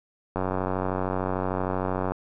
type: click train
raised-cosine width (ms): 1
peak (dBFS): -13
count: 165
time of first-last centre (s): 0.36-2.12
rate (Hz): 93.2
effects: none